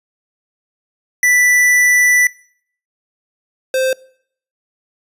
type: tone pair in turn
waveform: square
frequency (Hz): 1975.5 / 521.9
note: B6 / C5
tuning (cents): 0 / -4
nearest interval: octave + major seventh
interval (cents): 2304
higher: first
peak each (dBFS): -10 / -14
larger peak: first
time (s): 1.23-2.27 / 3.74-3.93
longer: first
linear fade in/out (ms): 2
effects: noise-tail reverb RT60 0.6 s tail -23 dB re dry + resampled to 32000 Hz